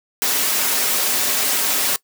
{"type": "noise with comb filter", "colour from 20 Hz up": "white", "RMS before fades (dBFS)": -19, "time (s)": [0.22, 1.96], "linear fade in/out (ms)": 0, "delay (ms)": 5.9, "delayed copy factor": -0.55, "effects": ["noise-tail reverb RT60 0.1 s tail -21 dB re dry", "high-pass 200 Hz 12 dB/octave"]}